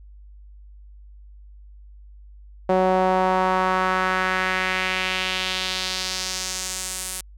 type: tone with band-pass filter sweep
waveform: sawtooth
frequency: 186.1 Hz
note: F#3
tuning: 10 cents sharp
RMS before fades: -23 dBFS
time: 2.69-7.21 s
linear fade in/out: 5 ms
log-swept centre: 600 to 9700 Hz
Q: 1.8
effects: added 50 Hz sine -42 dBFS peak until 7.37 s